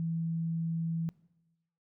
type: tone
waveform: sine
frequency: 164.81 Hz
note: E3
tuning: in tune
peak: -30 dBFS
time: 0-1.09 s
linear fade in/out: 0 ms
effects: noise-tail reverb RT60 1.0 s tail -21 dB re dry